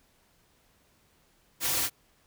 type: noise with comb filter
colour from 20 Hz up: white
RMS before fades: -28 dBFS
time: 1.6-1.9 s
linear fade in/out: 50 ms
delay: 4.7 ms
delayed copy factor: -0.95
effects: pink hiss -66 dBFS RMS until 2.26 s